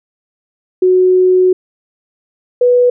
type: tone pair in turn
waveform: sine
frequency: 368.4 / 491.8 Hz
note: F#4 / B4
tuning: -7 / -7 cents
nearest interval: perfect fourth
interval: 500 cents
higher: second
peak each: -6 dBFS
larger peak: neither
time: 0.82-1.53 / 2.61-2.9 s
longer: first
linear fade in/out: 5 ms
effects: none